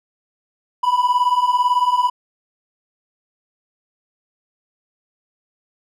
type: beating tone pair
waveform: triangle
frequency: 975 / 993 Hz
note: B5 / B5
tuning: -23 / +9 cents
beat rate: 18 Hz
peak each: -17 / -14 dBFS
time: 0.83-2.1 s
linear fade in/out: 10 ms
effects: none